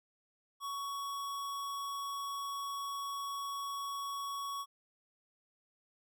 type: tone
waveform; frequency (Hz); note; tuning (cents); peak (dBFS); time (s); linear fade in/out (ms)
square; 1118; C#6; +14; -38; 0.6-4.66; 50
effects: none